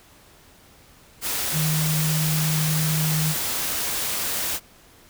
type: tone in noise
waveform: sine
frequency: 155.7 Hz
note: D#3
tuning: 2 cents sharp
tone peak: -21 dBFS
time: 1.52-3.35 s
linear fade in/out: 50 ms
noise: white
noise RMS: -26 dBFS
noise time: 1.21-4.6 s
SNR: +2 dB
effects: pink hiss -52 dBFS RMS until 5.09 s